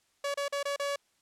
sawtooth tone with dropouts, 566 Hz, C#5, 36 cents sharp, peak -26 dBFS, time 0.24-0.96 s, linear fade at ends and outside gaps 5 ms, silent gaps 0.342-0.373 / 0.482-0.524 / 0.63-0.653 / 0.762-0.796 s, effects white hiss -71 dBFS RMS until 1.21 s + low-pass 9000 Hz 12 dB/octave

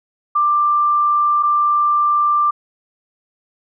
sine tone pair in turn, 1183 / 1183 Hz, D6 / D6, +12 / +12 cents, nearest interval unison, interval 0 cents, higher neither, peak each -12 dBFS, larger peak neither, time 0.35-1.43 / 1.43-2.51 s, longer neither, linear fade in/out 10 ms, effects none

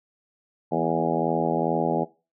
harmonic tone with a mistuned harmonic, 82.41 Hz, E2, in tune, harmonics 2 / 3 / 4 / 5 / 6 / 7 / 8 / 9 / 10, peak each -30 / -30 / -30 / -30 / -30 / -30 / -30 / -30 / -30 dBFS, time 0.71-2.05 s, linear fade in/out 20 ms, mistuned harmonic 3, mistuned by -37 cents, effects noise-tail reverb RT60 0.3 s tail -20 dB re dry

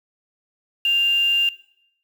sine tone with quantisation, 2794 Hz, F7, in tune, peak -16 dBFS, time 0.85-1.49 s, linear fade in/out 2 ms, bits 6, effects noise-tail reverb RT60 0.8 s tail -20 dB re dry

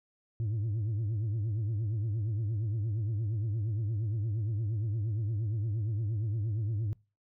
sine tone with vibrato, 107.7 Hz, A2, 37 cents flat, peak -26 dBFS, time 0.4-6.93 s, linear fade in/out 0 ms, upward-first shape triangle, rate 8.6 Hz, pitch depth 170 cents each way, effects noise-tail reverb RT60 0.3 s tail -25 dB re dry + tanh soft clip ceiling -28 dBFS

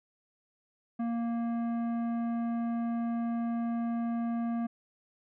sine tone with tanh clipping, 233.1 Hz, A#3, in tune, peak -31 dBFS, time 0.99-4.67 s, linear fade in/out 10 ms, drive 12 dB, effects none

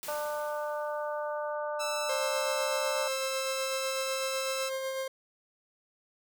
white noise with exponential decay, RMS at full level -40 dBFS, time 0.03-1.55 s, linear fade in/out 0 ms, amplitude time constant 330 ms
harmonic tone, 298.2 Hz, D4, 27 cents sharp, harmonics 2 / 3 / 4 / 5, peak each -33 / -38 / -40 / -43 dBFS, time 0.08-3.08 s, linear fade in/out 5 ms
10% pulse tone, 1318.5 Hz, E6, in tune, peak -26 dBFS, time 1.79-4.7 s, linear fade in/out 20 ms
40% pulse tone with tremolo, 530 Hz, C5, 22 cents sharp, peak -30 dBFS, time 2.09-5.08 s, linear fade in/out 5 ms, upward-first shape sine, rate 8 Hz, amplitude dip 30%
effects none

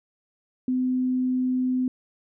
sine tone, 254.7 Hz, C4, 46 cents flat, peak -21 dBFS, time 0.68-1.88 s, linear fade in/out 2 ms, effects none

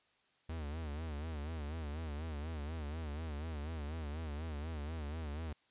45% pulse tone with vibrato, 76.8 Hz, D#2, 22 cents flat, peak -39 dBFS, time 0.49-5.53 s, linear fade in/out 5 ms, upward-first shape sine, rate 4.1 Hz, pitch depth 120 cents each way, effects white hiss -73 dBFS RMS until 5.7 s + resampled to 8000 Hz

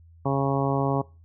harmonic tone, 137.5 Hz, C#3, 14 cents flat, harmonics 1 / 2 / 3 / 4 / 5 / 6 / 7 / 8, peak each -25 / -28 / -30 / -31 / -32 / -33 / -33 / -34 dBFS, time 0.25-1.02 s, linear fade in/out 10 ms, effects noise-tail reverb RT60 0.3 s tail -21 dB re dry + added 83 Hz sine -49 dBFS peak until 1.24 s

